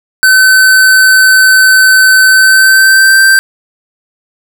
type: tone with pitch glide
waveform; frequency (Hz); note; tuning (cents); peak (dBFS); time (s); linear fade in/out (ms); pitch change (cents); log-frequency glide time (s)
square; 1525 to 1562.4; G6 to G6; -48 to -6; -3; 0.23-3.39; 0; +42; 2.26-3.22
effects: none